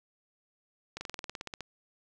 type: slowing click train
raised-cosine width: 0.2 ms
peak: -21 dBFS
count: 13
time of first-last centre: 0.97-1.607 s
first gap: 40 ms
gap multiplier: 1.05
effects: none